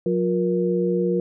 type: tone cluster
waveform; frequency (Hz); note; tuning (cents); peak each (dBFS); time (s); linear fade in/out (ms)
sine; 180.6 / 356.7 / 473.6; F#3 / F4 / A#4; -42 / +37 / +27; -23; 0.06-1.2; 2
effects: none